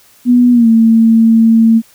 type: tone with pitch glide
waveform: sine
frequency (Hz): 245 to 226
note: B3 to A3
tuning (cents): -14 to +47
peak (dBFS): -4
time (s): 0.25-1.82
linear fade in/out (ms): 50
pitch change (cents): -139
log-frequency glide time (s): 0.52-0.68
effects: white hiss -46 dBFS RMS until 1.94 s